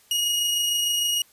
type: tone with amplitude modulation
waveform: sawtooth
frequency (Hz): 2882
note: F#7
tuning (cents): -46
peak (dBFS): -17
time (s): 0.11-1.22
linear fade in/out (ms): 2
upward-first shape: sine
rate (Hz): 26.6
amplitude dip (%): 25
effects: white hiss -57 dBFS RMS until 1.32 s + resampled to 32000 Hz